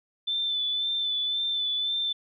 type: tone with vibrato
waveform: sine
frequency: 3520 Hz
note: A7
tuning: in tune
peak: -25 dBFS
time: 0.27-2.13 s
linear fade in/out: 10 ms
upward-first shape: sine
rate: 1.9 Hz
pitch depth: 28 cents each way
effects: none